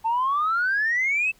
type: exponential sweep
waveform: sine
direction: up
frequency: 880 to 2659 Hz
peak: -19 dBFS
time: 0.04-1.32 s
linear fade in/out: 20 ms
effects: tanh soft clip ceiling -16 dBFS + pink hiss -58 dBFS RMS until 1.39 s